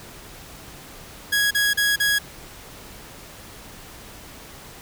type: tone bursts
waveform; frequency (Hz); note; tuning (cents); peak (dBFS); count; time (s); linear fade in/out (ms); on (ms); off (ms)
sawtooth; 1661.2; G#6; 0; -14; 4; 1.32-2.188; 10; 190; 36
effects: pink hiss -42 dBFS RMS until 4.81 s